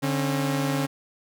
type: tone pair together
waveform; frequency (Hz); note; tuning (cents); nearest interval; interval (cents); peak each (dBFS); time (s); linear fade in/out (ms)
sawtooth; 145.1 / 270.3; D3 / C#4; -21 / -44; major seventh; 1077; -22; 0.02-0.87; 20
effects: none